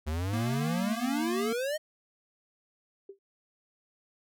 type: exponential sweep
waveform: square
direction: up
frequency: 73.42 to 633 Hz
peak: -30 dBFS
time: 0.06-1.78 s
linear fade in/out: 20 ms
type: tone with vibrato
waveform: square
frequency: 233.1 Hz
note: A#3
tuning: in tune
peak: -32 dBFS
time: 0.33-1.53 s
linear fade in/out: 5 ms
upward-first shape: triangle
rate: 16 Hz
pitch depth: 15 cents each way
type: tone with exponential decay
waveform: sine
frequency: 393.9 Hz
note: G4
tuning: 8 cents sharp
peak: -38 dBFS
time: 3.09-3.19 s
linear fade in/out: 5 ms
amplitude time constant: 21 ms
effects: none